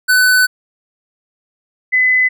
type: tone pair in turn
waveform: square / sine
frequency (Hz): 1503 / 2016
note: F#6 / B6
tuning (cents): +27 / +35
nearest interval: perfect fourth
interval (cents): 508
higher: second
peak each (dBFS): -9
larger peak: neither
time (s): 0.08-0.47 / 1.92-2.29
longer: first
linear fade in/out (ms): 20
effects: none